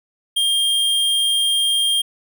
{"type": "tone", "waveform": "square", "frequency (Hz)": 3209, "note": "G7", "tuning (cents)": 40, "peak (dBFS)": -16, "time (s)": [0.36, 2.02], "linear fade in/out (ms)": 10, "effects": []}